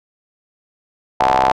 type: ring-modulated tone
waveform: sawtooth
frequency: 65.41 Hz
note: C2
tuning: in tune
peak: -5 dBFS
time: 1.2-1.52 s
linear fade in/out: 5 ms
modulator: 806 Hz
effects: low-pass 5000 Hz 12 dB/octave